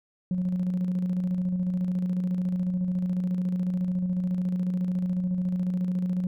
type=tone with tremolo; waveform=sine; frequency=181.6 Hz; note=F#3; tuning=32 cents flat; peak=-21 dBFS; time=0.31-6.27 s; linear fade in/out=2 ms; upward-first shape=square; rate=14 Hz; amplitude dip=40%; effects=tanh soft clip ceiling -21 dBFS